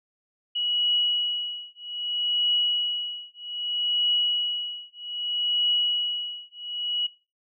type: tone with tremolo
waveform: sine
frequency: 2920 Hz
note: F#7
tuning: 24 cents flat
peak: -19 dBFS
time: 0.55-7.07 s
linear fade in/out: 10 ms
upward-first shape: triangle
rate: 0.63 Hz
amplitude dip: 100%
effects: noise-tail reverb RT60 0.3 s tail -20 dB re dry